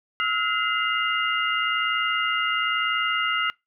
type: tone cluster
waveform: sine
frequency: 1301 / 1422 / 2056 / 2825 Hz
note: E6 / F6 / C7 / F7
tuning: -23 / +31 / -31 / +19 cents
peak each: -27 dBFS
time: 0.2-3.5 s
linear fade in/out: 0 ms
effects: noise-tail reverb RT60 0.2 s tail -24 dB re dry